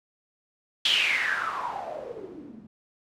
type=noise with low-pass filter sweep; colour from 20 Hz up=blue; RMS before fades=-29 dBFS; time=0.85-2.67 s; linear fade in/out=5 ms; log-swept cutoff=3400 to 200 Hz; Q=8.1; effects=none